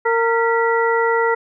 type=harmonic tone with a mistuned harmonic; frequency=460 Hz; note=A#4; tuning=23 cents flat; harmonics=1 / 2 / 3 / 4; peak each=-17 / -20 / -22 / -23 dBFS; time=0.05-1.35 s; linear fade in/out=10 ms; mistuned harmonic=4; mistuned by=+99 cents; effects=none